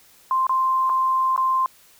sine tone with dropouts, 1046.5 Hz, C6, in tune, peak -17 dBFS, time 0.31-1.66 s, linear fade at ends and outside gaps 1 ms, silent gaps 0.468-0.494 / 0.895-0.898 / 1.363-1.377 s, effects white hiss -53 dBFS RMS until 1.99 s

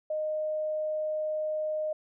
sine tone, 617 Hz, D#5, 15 cents flat, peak -28 dBFS, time 0.1-1.93 s, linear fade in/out 5 ms, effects none

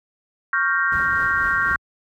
sine chord, G half-diminished seventh, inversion second, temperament equal, 1108.7 / 1396.9 / 1568 / 1864.7 Hz, Db6 / F6 / G6 / Bb6, 0 / 0 / 0 / 0 cents, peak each -25 / -22 / -21 / -25 dBFS, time 0.53-1.76 s, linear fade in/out 2 ms
brown noise with tremolo, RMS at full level -30 dBFS, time 0.92-1.76 s, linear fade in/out 2 ms, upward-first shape triangle, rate 4.1 Hz, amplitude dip 45%
effects high-pass 60 Hz 12 dB/octave

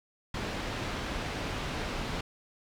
pink low-pass noise, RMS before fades -35 dBFS, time 0.34-2.21 s, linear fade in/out 5 ms, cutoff 4000 Hz, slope 12 dB/octave, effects none

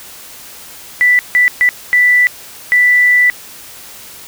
sine tone bursts at uneven times, 1976 Hz, B6, in tune, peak -6 dBFS, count 5, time 1.01-1.19 / 1.35-1.48 / 1.61-1.69 / 1.93-2.27 / 2.72-3.3 s, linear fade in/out 0 ms, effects white hiss -34 dBFS RMS until 4.27 s

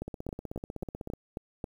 two click trains, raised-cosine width 2 ms, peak -21 / -24 dBFS, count 7 / 18, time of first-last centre 0.02-1.642 / 0.08-1.136 s, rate 3.7 / 16.1 Hz, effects 9-bit

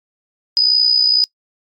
sine tone with amplitude modulation, 4978 Hz, D#8, in tune, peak -7 dBFS, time 0.57-1.24 s, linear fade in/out 0 ms, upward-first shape sine, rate 61.9 Hz, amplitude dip 60%, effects noise-tail reverb RT60 0.1 s tail -24 dB re dry + MP3 96 kbps

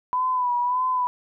sine tone with vibrato, 994 Hz, B5, 11 cents sharp, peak -20 dBFS, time 0.13-1.07 s, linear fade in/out 0 ms, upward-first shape sine, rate 1.7 Hz, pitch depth 47 cents each way, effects none

